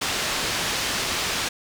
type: low-pass noise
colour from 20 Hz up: white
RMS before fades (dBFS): -26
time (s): 0.01-1.49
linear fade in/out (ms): 10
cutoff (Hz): 5100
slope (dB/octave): 12
effects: none